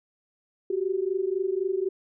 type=tone pair together; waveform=sine; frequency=368.1 / 392 Hz; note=F#4 / G4; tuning=-9 / 0 cents; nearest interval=minor second; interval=109 cents; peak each=-27 dBFS; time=0.7-1.89 s; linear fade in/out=5 ms; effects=none